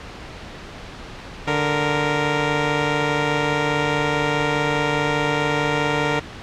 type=tone pair together; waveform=10% pulse; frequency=146.83 / 465.3 Hz; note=D3 / A#4; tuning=0 / -3 cents; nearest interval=octave + minor sixth; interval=1997 cents; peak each=-13 dBFS; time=1.47-6.2 s; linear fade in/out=10 ms; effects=pink hiss -36 dBFS RMS until 6.42 s + low-pass 4000 Hz 12 dB/octave